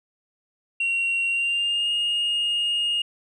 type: tone with pitch glide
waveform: sine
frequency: 2746 to 2849 Hz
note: F7 to F7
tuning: -30 to +34 cents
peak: -19 dBFS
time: 0.8-3.02 s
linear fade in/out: 5 ms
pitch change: +64 cents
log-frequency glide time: 1.28-1.91 s
effects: tanh soft clip ceiling -19 dBFS